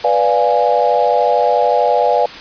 sine chord, B diminished seventh, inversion none, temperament equal, 493.9 / 587.3 / 698.5 / 830.6 Hz, B4 / D5 / F5 / Ab5, 0 / 0 / 0 / 0 cents, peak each -16 dBFS, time 0.04-2.26 s, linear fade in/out 5 ms, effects white hiss -31 dBFS RMS until 2.4 s + resampled to 11025 Hz

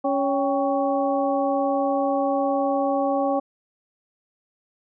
harmonic tone with a mistuned harmonic, 278.8 Hz, C#4, 10 cents sharp, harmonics 1 / 2 / 3 / 4, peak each -25 / -23 / -25 / -31 dBFS, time 0.04-3.4 s, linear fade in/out 10 ms, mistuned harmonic 3, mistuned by -95 cents, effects none

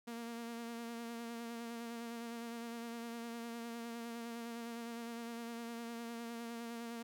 sawtooth tone with vibrato, 233.1 Hz, A#3, in tune, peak -39 dBFS, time 0.07-7.03 s, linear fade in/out 10 ms, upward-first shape sine, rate 9.8 Hz, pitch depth 26 cents each way, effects none

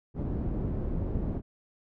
pink low-pass noise, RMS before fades -31 dBFS, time 0.14-1.42 s, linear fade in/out 50 ms, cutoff 330 Hz, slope 12 dB/octave, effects none

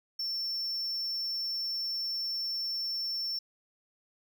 triangle tone, 5410 Hz, E8, 44 cents sharp, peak -30 dBFS, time 0.19-3.39 s, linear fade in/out 5 ms, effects none

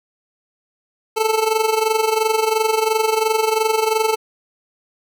25% pulse tone with amplitude modulation, 439.7 Hz, A4, 1 cent flat, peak -9 dBFS, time 1.16-4.16 s, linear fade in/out 20 ms, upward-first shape sine, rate 22.9 Hz, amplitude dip 70%, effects none

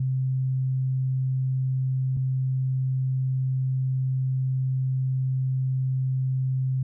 sine tone pair in turn, 130.81 / 130.81 Hz, C3 / C3, 0 / 0 cents, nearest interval unison, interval 0 cents, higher neither, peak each -22 dBFS, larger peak neither, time 0-2.17 / 2.17-6.83 s, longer second, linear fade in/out 5 ms, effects none

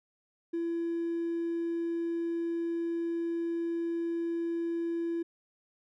triangle tone with hard clipping, 336.4 Hz, E4, 35 cents sharp, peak -30 dBFS, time 0.53-5.23 s, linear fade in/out 10 ms, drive 4 dB, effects none

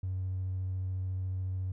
triangle tone with vibrato, 93.4 Hz, F#2, 17 cents sharp, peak -28 dBFS, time 0.03-1.72 s, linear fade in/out 5 ms, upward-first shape triangle, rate 14 Hz, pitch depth 14 cents each way, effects tanh soft clip ceiling -28 dBFS

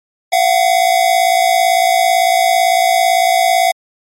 square tone pair together, 685.1 / 743 Hz, F5 / F#5, -33 / +7 cents, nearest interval minor second, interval 140 cents, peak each -13 dBFS, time 0.32-3.72 s, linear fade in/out 10 ms, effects MP3 64 kbps

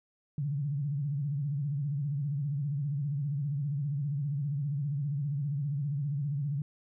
sine tone with vibrato, 142.8 Hz, D3, 48 cents flat, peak -29 dBFS, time 0.38-6.62 s, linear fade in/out 2 ms, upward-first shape sine, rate 15 Hz, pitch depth 120 cents each way, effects none

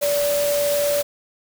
sine tone in noise, 578 Hz, D5, 28 cents flat, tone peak -18 dBFS, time 0.01-1.03 s, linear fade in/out 20 ms, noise white, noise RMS -27 dBFS, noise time 0.01-1.03 s, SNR +6 dB, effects none

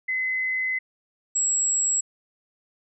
sine tone pair in turn, 2038 / 7694 Hz, C7 / B8, -46 / -46 cents, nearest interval octave + major seventh, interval 2300 cents, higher second, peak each -23 / -20 dBFS, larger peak second, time 0.08-0.79 / 1.35-2.01 s, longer first, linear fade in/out 10 ms, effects none

